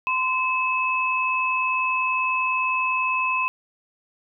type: tone pair together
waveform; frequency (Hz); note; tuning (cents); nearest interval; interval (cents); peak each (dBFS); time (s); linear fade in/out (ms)
sine; 1027.8 / 2590; C6 / E7; -31 / -31; octave + major third; 1600; -23; 0.07-3.48; 0
effects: none